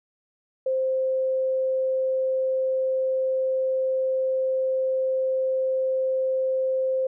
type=tone; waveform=sine; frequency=523.3 Hz; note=C5; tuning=in tune; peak=-21 dBFS; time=0.66-7.07 s; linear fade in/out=5 ms; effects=none